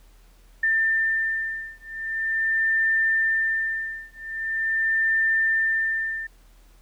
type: beating tone pair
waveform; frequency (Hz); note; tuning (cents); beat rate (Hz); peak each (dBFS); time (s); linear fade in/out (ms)
sine; 1792 / 1792.43; A6 / A6; +31 / +32; 0.43; -24; 0.63-6.27; 5
effects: added 40 Hz sine -50 dBFS peak until 6.81 s + pink hiss -60 dBFS RMS until 6.81 s